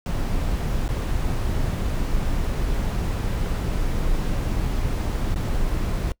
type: noise with dropouts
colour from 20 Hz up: brown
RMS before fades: -23 dBFS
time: 0.06-6.12 s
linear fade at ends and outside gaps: 1 ms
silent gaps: 0.88-0.889 / 5.344-5.359 s
effects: noise-tail reverb RT60 0.1 s tail -24 dB re dry